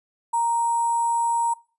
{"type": "tone with sample-and-hold", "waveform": "sine", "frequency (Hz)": 932.3, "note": "A#5", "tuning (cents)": 0, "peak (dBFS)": -19, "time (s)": [0.33, 1.54], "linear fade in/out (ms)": 10, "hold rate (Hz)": 8820, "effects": ["noise-tail reverb RT60 0.4 s tail -23 dB re dry", "resampled to 24000 Hz"]}